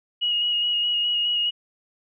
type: tone with vibrato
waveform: sine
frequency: 2888 Hz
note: F#7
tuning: 43 cents flat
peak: -20 dBFS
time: 0.21-1.51 s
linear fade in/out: 20 ms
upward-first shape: square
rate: 4.8 Hz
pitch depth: 14 cents each way
effects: none